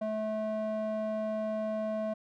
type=tone with band-pass filter; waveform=square; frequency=216.5 Hz; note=A3; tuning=28 cents flat; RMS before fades=-33 dBFS; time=0.01-2.14 s; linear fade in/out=10 ms; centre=530 Hz; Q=7.1; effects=none